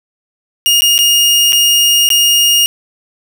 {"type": "tone with dropouts", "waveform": "sawtooth", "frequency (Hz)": 2850, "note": "F7", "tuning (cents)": 34, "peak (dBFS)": -4, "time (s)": [0.66, 2.66], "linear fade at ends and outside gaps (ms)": 0, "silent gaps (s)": [[0.808, 0.82], [0.98, 0.989], [1.523, 1.53], [2.09, 2.103]], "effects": []}